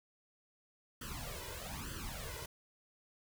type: noise with flanger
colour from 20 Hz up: pink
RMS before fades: -44 dBFS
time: 1.01-2.46 s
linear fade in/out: 5 ms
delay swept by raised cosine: 0.64 to 2.04 ms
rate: 1.1 Hz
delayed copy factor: +0.95
effects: none